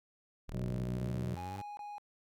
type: linear sweep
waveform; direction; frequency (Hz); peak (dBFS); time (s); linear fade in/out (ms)
sawtooth; up; 36.22 to 101.1; -38; 0.48-1.62; 10
type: harmonic tone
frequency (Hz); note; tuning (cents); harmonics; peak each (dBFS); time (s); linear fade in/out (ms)
61.74; B1; 0; 2 / 3 / 4 / 5 / 6 / 7 / 8 / 9 / 10; -36 / -39 / -49 / -53 / -47 / -58 / -56 / -56 / -52; 0.53-1.35; 10
type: tone bursts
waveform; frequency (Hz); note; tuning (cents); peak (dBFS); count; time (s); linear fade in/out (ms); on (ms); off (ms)
triangle; 827; G#5; -8; -40; 3; 1.37-1.982; 0; 190; 21
effects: none